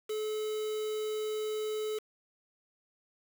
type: tone with quantisation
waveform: triangle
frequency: 430 Hz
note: A4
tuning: 40 cents flat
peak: -30 dBFS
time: 0.09-1.99 s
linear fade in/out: 10 ms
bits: 7
effects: none